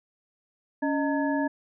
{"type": "tone cluster", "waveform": "sine", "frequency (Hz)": [281.6, 619, 911, 1692], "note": ["C#4", "D#5", "A#5", "G#6"], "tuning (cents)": [27, -9, -40, 32], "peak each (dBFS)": [-25, -31, -32, -34], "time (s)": [0.82, 1.48], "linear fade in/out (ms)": 10, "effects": []}